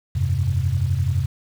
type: chord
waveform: sine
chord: F suspended second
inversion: none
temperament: equal with one note detuned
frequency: 86.35 / 98 / 130.81 Hz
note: F2 / G2 / C3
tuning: -19 / 0 / 0 cents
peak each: -22 dBFS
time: 0.15-1.26 s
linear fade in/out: 10 ms
effects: tanh soft clip ceiling -8 dBFS + 7-bit